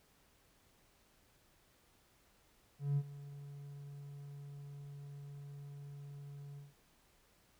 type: tone with ADSR envelope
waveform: triangle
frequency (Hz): 142.2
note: C#3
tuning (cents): +45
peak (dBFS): -26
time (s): 2.79-6.74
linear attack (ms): 180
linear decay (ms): 55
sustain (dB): -19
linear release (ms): 170
effects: tanh soft clip ceiling -26 dBFS + pink hiss -70 dBFS RMS until 7.59 s